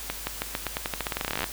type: accelerating click train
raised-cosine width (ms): 0.3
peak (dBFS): -11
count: 24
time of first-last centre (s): 0.1-1.442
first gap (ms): 170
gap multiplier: 0.88
effects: added 50 Hz sine -43 dBFS peak until 1.52 s + white hiss -38 dBFS RMS until 1.52 s